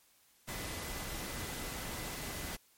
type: tone in noise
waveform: sine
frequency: 2011 Hz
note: B6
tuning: 31 cents sharp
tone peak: -52 dBFS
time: 0.47-2.57 s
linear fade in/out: 20 ms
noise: pink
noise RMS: -41 dBFS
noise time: 0.47-2.57 s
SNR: -14 dB
effects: white hiss -67 dBFS RMS until 2.77 s + MP3 64 kbps